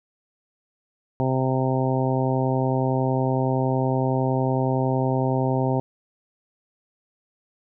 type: harmonic tone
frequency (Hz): 130.81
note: C3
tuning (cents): 0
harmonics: 1 / 2 / 3 / 4 / 5 / 6 / 7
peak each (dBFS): -23 / -26 / -28 / -29 / -30 / -31 / -31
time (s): 1.2-5.8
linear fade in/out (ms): 0
effects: none